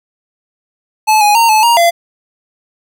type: tone with pitch steps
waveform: square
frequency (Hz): 864 / 831 / 922 / 865 / 940 / 683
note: A5 / G#5 / A#5 / A5 / A#5 / F5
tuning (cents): -32 / +1 / -19 / -30 / +14 / -39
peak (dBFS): -7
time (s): 1.07-1.91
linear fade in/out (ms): 20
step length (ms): 140
effects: none